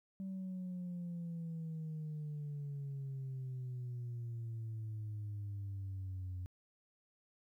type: exponential sweep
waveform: sine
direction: down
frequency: 193 to 90.1 Hz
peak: -38 dBFS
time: 0.2-6.46 s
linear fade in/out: 0 ms
effects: tanh soft clip ceiling -38 dBFS + 13-bit